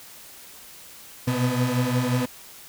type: tone cluster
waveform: 35% pulse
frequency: 122 / 127.7 / 249.8 Hz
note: B2 / C3 / B3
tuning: -21 / -42 / +20 cents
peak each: -24 dBFS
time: 1.27-2.26 s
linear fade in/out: 10 ms
effects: white hiss -45 dBFS RMS until 2.68 s